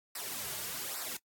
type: noise with flanger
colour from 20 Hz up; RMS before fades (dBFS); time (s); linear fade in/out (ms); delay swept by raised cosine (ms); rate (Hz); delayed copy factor
white; -39; 0.15-1.17; 5; 0.3 to 4; 1.2; -0.9
effects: noise-tail reverb RT60 0.1 s tail -25 dB re dry + AAC 64 kbps